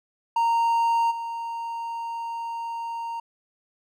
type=tone with level steps; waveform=triangle; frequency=926 Hz; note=A#5; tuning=12 cents flat; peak=-17 / -27 dBFS; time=0.36-3.2 s; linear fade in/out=5 ms; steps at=1.1 s; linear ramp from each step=20 ms; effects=none